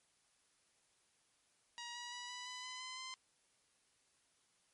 10% pulse tone with pitch steps, 952 / 963.6 / 975.4 / 987.3 / 999.3 / 1011.5 / 1023.9 / 1036.4 Hz, A#5 / B5 / B5 / B5 / B5 / B5 / C6 / C6, +36 / -43 / -22 / -1 / +20 / +41 / -38 / -17 cents, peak -37 dBFS, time 1.78-3.14 s, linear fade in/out 0 ms, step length 170 ms, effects white hiss -75 dBFS RMS until 4.73 s + MP3 48 kbps

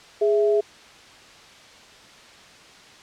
sine tone pair together, 415.3 / 659.3 Hz, G#4 / E5, 0 / 0 cents, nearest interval minor sixth, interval 800 cents, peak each -17 / -24 dBFS, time 0.21-0.61 s, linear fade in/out 10 ms, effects white hiss -47 dBFS RMS until 3.02 s + low-pass 5000 Hz 12 dB/octave

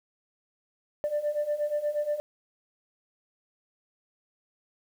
sine beating tone pair, 587.3 / 595.7 Hz, D5 / D5, 0 / +24 cents, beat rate 8.4 Hz, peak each -30 / -27 dBFS, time 1.04-2.2 s, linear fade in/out 0 ms, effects tanh soft clip ceiling -21 dBFS + 9-bit

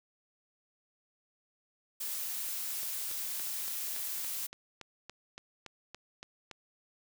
blue noise, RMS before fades -37 dBFS, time 2-4.47 s, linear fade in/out 10 ms
click train, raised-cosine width 0.2 ms, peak -27 dBFS, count 14, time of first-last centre 2.83-6.513 s, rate 3.53 Hz
effects none

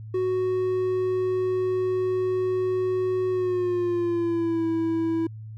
triangle tone with pitch glide, 370 to 327.7 Hz, F#4 to E4, 0 to -10 cents, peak -20 dBFS, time 0.14-5.27 s, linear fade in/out 5 ms, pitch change -210 cents, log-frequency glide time 3.3-4.66 s, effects added 109 Hz sine -36 dBFS peak until 5.57 s

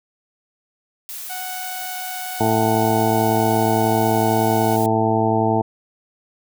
blue noise, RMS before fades -32 dBFS, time 1.09-4.86 s, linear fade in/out 0 ms
sawtooth tone, 740 Hz, F#5, in tune, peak -25 dBFS, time 1.29-4.77 s, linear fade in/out 20 ms
harmonic tone, 110.9 Hz, A2, 14 cents sharp, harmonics 1 / 2 / 3 / 4 / 6 / 7 / 8, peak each -23 / -23 / -23 / -23 / -23 / -23 / -23 dBFS, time 2.4-5.62 s, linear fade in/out 10 ms
effects none

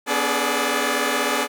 10% pulse tone cluster, 247 / 286.3 / 414 / 429.7 / 589 Hz, B3 / D4 / G#4 / A4 / D5, 0 / -44 / -5 / -41 / +5 cents, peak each -18 dBFS, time 0.06-1.48 s, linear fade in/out 50 ms, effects none

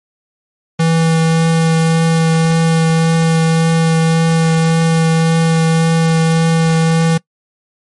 square tone with vibrato, 163.2 Hz, E3, 17 cents flat, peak -10 dBFS, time 0.79-7.18 s, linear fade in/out 10 ms, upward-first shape triangle, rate 1.8 Hz, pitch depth 10 cents each way, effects noise-tail reverb RT60 0.1 s tail -23 dB re dry + MP3 48 kbps

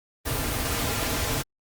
pink noise with comb filter, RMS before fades -27 dBFS, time 0.25-1.43 s, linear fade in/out 20 ms, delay 5.4 ms, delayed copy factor -0.55, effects Opus 24 kbps

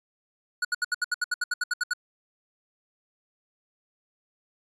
square tone bursts, 1461 Hz, F#6, 22 cents flat, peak -24 dBFS, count 14, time 0.62-1.935 s, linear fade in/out 5 ms, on 28 ms, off 71 ms, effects resampled to 22050 Hz

